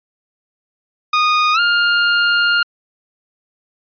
sawtooth tone with pitch glide, 1234 to 1409.3 Hz, D#6 to F6, -15 to +15 cents, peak -8 dBFS, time 1.13-2.63 s, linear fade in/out 5 ms, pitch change +230 cents, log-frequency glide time 1.53-1.6 s, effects resampled to 11025 Hz

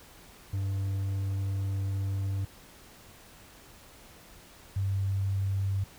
triangle / sine tone pair in turn, 97.6 / 97.6 Hz, G2 / G2, -7 / -7 cents, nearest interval unison, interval 0 cents, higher neither, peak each -26 dBFS, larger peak neither, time 0.53-2.45 / 4.76-5.84 s, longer first, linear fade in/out 5 ms, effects pink hiss -53 dBFS RMS until 5.98 s

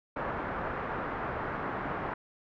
white low-pass noise, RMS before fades -35 dBFS, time 0.16-2.14 s, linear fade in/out 5 ms, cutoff 1500 Hz, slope 24 dB/octave, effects none

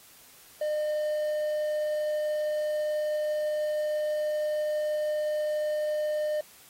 triangle tone with quantisation, 606 Hz, D#5, 46 cents flat, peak -24 dBFS, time 0.61-6.41 s, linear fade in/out 5 ms, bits 9, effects white hiss -54 dBFS RMS until 6.69 s + AAC 48 kbps

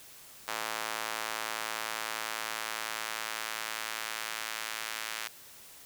square tone with high-pass filter sweep, 55 Hz, A1, in tune, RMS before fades -37 dBFS, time 0.48-5.28 s, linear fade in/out 0 ms, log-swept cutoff 970 to 1700 Hz, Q 0.87, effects white hiss -52 dBFS RMS until 5.85 s

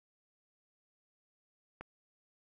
click, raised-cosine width 0.5 ms, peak -29 dBFS, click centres 1.81 s, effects none

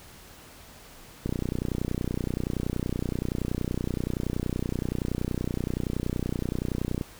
click train, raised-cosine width 3 ms, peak -15 dBFS, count 177, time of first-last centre 1.26-7.012 s, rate 30.6 Hz, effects pink hiss -49 dBFS RMS until 7.19 s

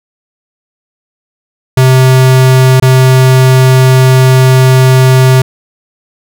square tone with dropouts, 130 Hz, C3, 11 cents flat, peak -3 dBFS, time 1.77-5.42 s, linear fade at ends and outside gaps 5 ms, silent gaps 2.8-2.823 s, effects none

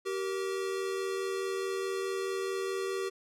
square tone pair together, 385.3 / 470 Hz, G4 / A#4, -30 / +14 cents, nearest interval minor third, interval 344 cents, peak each -33 / -39 dBFS, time 0.05-3.1 s, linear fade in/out 20 ms, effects low-pass 11000 Hz 12 dB/octave

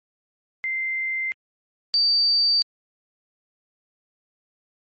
sine tone pair in turn, 2084 / 4630 Hz, C7 / D8, -7 / -25 cents, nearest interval octave + major second, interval 1382 cents, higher second, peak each -23 / -16 dBFS, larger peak second, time 0.64-1.32 / 1.94-2.62 s, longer neither, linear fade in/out 0 ms, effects MP3 32 kbps

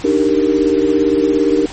sine chord, Eb major seventh, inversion third, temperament equal, 293.7 / 311.1 / 392 / 466.2 Hz, D4 / Eb4 / G4 / Bb4, 0 / 0 / 0 / 0 cents, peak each -16 dBFS, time 0.04-1.66 s, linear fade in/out 5 ms, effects pink hiss -31 dBFS RMS until 1.72 s + MP3 32 kbps

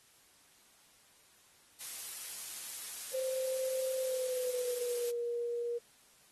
blue noise, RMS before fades -41 dBFS, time 1.8-5.11 s, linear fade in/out 10 ms
sine tone with pitch glide, 521 to 475 Hz, C5 to A#4, -7 to +33 cents, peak -33 dBFS, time 3.13-5.79 s, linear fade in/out 20 ms, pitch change -160 cents, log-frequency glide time 3.99-5.17 s
effects white hiss -64 dBFS RMS until 6.31 s + AAC 32 kbps

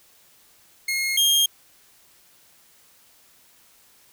sawtooth tone pair in turn, 2152 / 3224 Hz, C7 / G7, +48 / +48 cents, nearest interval perfect fifth, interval 700 cents, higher second, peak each -19 / -13 dBFS, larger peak second, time 0.88-1.17 / 1.17-1.46 s, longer neither, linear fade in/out 5 ms, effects white hiss -56 dBFS RMS until 4.12 s

